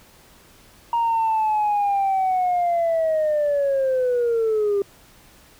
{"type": "linear sweep", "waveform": "sine", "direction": "down", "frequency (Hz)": [940, 395.2], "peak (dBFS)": -16, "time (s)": [0.93, 4.82], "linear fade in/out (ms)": 2, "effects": ["tanh soft clip ceiling -15 dBFS", "pink hiss -51 dBFS RMS until 5.59 s"]}